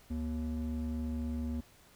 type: ring-modulated tone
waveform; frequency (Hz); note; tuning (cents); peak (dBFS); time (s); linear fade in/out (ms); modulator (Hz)
triangle; 155.56; D#3; 0; -28; 0.1-1.61; 10; 83.6
effects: pink hiss -61 dBFS RMS until 1.95 s